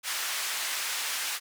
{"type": "band-pass noise", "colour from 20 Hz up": "pink", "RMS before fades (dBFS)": -32, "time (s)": [0.03, 1.4], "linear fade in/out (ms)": 50, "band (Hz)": [1500, 14000], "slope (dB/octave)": 12, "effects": []}